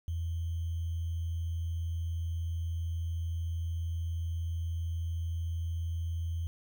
sine tone with sample-and-hold, 83.5 Hz, E2, 23 cents sharp, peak -31 dBFS, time 0.08-6.47 s, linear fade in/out 0 ms, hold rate 3150 Hz, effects none

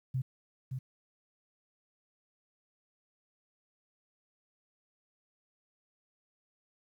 sine tone with echo, 130 Hz, C3, 11 cents flat, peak -29 dBFS, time 0.14-0.22 s, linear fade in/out 10 ms, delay 570 ms, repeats 1, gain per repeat -5 dB, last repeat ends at 0.79 s, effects 11-bit

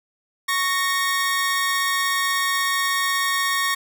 sawtooth tone pair together, 1108.7 / 1853.3 Hz, C#6 / A#6, 0 / -11 cents, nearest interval major sixth, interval 889 cents, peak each -19 dBFS, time 0.48-3.75 s, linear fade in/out 10 ms, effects none

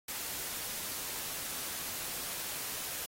white noise, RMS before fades -39 dBFS, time 0.08-3.06 s, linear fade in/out 5 ms, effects AAC 48 kbps

